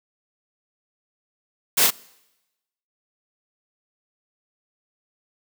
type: noise with echo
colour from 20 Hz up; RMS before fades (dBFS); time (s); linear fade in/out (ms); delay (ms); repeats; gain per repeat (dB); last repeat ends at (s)
white; -18; 1.77-1.87; 10; 37; 1; -2; 1.907
effects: noise-tail reverb RT60 1.0 s tail -24 dB re dry + high-pass 150 Hz 12 dB/octave